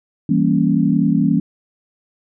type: chord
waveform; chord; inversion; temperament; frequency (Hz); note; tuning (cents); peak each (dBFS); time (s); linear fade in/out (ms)
sine; E diminished seventh; none; equal; 164.81 / 196 / 233.1 / 277.2; E3 / G3 / Bb3 / Db4; 0 / 0 / 0 / 0; -18; 0.29-1.4; 5
effects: none